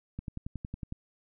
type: click train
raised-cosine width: 5 ms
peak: -24 dBFS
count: 9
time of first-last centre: 0.19-0.924 s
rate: 10.9 Hz
effects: none